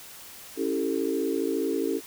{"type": "chord", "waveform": "sine", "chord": "A dominant seventh", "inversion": "first", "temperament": "equal with one note detuned", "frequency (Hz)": [277.2, 329.6, 392, 446.7], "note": ["C#4", "E4", "G4", "A4"], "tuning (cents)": [0, 0, 0, 26], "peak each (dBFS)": -30, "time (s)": [0.56, 2.01], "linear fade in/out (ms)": 50, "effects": ["white hiss -45 dBFS RMS until 2.06 s"]}